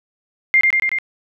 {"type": "tone with echo", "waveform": "sine", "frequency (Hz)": 2107, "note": "C7", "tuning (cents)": 12, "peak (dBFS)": -9, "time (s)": [0.54, 0.61], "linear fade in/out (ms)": 0, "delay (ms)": 94, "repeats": 4, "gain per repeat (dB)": -2, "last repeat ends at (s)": 0.986, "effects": []}